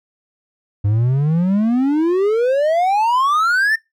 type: exponential sweep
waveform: triangle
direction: up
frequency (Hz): 99 to 1828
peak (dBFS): -11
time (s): 0.84-3.76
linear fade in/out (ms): 10
effects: noise-tail reverb RT60 0.2 s tail -23 dB re dry